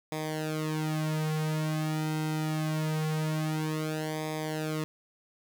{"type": "tone with flanger", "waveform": "sawtooth", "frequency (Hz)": 155.56, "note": "D#3", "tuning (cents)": 0, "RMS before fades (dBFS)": -31, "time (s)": [0.12, 4.84], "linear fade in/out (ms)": 0, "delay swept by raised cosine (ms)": [0.69, 4.69], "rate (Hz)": 0.24, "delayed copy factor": -0.9, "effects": []}